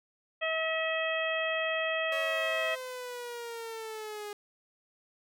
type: harmonic tone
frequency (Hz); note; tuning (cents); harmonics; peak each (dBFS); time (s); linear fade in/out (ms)
643; E5; -43; 1 / 2 / 3 / 4 / 5; -32 / -38 / -34 / -35 / -39; 0.41-2.76; 20
type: linear sweep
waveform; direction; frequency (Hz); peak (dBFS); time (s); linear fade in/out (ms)
sawtooth; down; 558 to 411.3; -34; 2.12-4.33; 2
effects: none